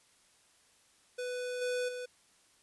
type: tone with level steps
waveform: square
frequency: 496.5 Hz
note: B4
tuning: 9 cents sharp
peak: -36 / -32 / -39 dBFS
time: 1.18-2.06 s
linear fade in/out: 10 ms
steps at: 1.61 / 1.88 s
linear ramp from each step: 10 ms
effects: white hiss -66 dBFS RMS until 2.62 s + resampled to 24000 Hz